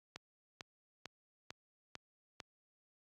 click train, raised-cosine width 0.2 ms, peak -27 dBFS, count 6, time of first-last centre 0.16-2.402 s, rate 2.23 Hz, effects high-pass 80 Hz 12 dB/octave + AAC 48 kbps

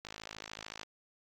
click train, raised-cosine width 0.2 ms, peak -25 dBFS, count 43, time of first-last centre 0.05-0.832 s, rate 53.7 Hz, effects AAC 48 kbps

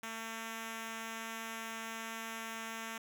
5% pulse tone with notch filter, 225.3 Hz, A3, 41 cents sharp, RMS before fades -43 dBFS, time 0.03-2.98 s, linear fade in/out 5 ms, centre 530 Hz, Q 1.7, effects none

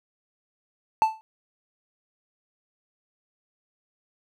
triangle tone with exponential decay, 880 Hz, A5, in tune, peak -11 dBFS, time 1.02-1.21 s, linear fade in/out 0 ms, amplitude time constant 40 ms, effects none

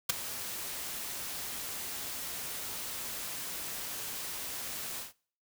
white noise with ADSR envelope, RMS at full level -24 dBFS, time 0.09-5.13 s, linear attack 9 ms, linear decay 11 ms, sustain -15 dB, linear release 150 ms, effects noise-tail reverb RT60 0.5 s tail -24 dB re dry

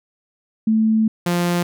sine / sawtooth tone pair in turn, 220 / 174.61 Hz, A3 / F3, 0 / 0 cents, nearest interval major third, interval 400 cents, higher first, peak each -13 dBFS, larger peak neither, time 0.67-1.08 / 1.26-1.63 s, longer first, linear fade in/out 5 ms, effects none

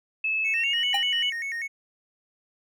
sine tone with pitch glide, 2604 to 2957 Hz, E7 to F#7, -22 to -2 cents, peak -23 dBFS, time 0.24-1.3 s, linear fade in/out 5 ms, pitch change +220 cents, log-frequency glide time 0.53-0.8 s
triangle tone with vibrato, 2023 Hz, B6, 41 cents sharp, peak -27 dBFS, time 0.44-1.68 s, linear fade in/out 20 ms, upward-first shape square, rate 5.1 Hz, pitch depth 150 cents each way
square tone with exponential decay, 800 Hz, G5, 35 cents sharp, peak -22 dBFS, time 0.94-1.04 s, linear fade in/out 5 ms, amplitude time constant 21 ms
effects none

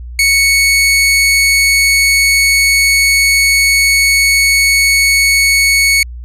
sawtooth tone, 2217 Hz, C#7, in tune, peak -4 dBFS, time 0.19-6.03 s, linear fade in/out 2 ms, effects added 60 Hz sine -24 dBFS peak until 6.24 s + resampled to 32000 Hz

